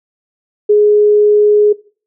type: tone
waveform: sine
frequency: 417.8 Hz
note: G#4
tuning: 10 cents sharp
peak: -5 dBFS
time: 0.69-1.73 s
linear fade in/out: 10 ms
effects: noise-tail reverb RT60 0.4 s tail -20 dB re dry